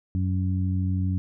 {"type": "harmonic tone", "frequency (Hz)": 92.8, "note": "F#2", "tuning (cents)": 6, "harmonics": [1, 2, 3], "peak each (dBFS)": [-23, -29, -34], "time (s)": [0.15, 1.18], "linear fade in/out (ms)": 0, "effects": []}